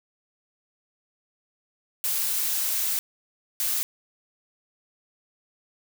blue noise bursts at uneven times, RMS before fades -26 dBFS, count 2, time 2.04-2.99 / 3.6-3.83 s, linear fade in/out 0 ms, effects none

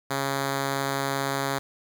5% pulse tone, 137.6 Hz, C#3, 12 cents flat, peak -14 dBFS, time 0.1-1.59 s, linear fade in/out 10 ms, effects 9-bit

